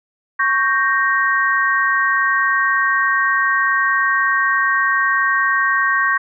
sine chord, G diminished, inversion second, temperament equal, 1108.7 / 1568 / 1864.7 Hz, Db6 / G6 / Bb6, 0 / 0 / 0 cents, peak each -18 dBFS, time 0.39-6.18 s, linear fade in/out 10 ms, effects none

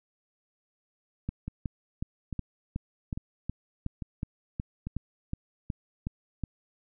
two click trains, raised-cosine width 5 ms, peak -19 / -22 dBFS, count 15 / 5, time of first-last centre 1.29-6.437 / 1.48-4.87 s, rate 2.72 / 1.18 Hz, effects none

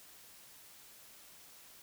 silence, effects white hiss -57 dBFS RMS until 1.82 s

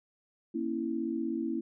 sine chord, A# diminished, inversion none, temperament equal with one note detuned, 233.1 / 273.4 / 329.6 Hz, A#3 / C#4 / E4, 0 / -24 / 0 cents, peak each -35 / -36 / -33 dBFS, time 0.54-1.61 s, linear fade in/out 10 ms, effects none

